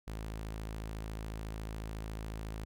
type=tone; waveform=sawtooth; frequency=54 Hz; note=A1; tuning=32 cents flat; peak=-35 dBFS; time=0.07-2.65 s; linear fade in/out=10 ms; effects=none